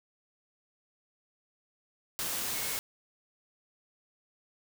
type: tone in noise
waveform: sine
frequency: 2181 Hz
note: C#7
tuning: 29 cents flat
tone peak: -45 dBFS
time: 2.54-2.77 s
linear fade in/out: 0 ms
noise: white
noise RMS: -34 dBFS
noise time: 2.19-2.79 s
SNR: -14 dB
effects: none